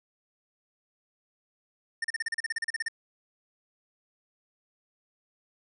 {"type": "tone bursts", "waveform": "square", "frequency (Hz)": 1812, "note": "A#6", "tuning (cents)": -50, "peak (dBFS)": -28, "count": 15, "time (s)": [2.02, 2.884], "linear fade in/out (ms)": 5, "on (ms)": 24, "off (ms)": 36, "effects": ["resampled to 24000 Hz"]}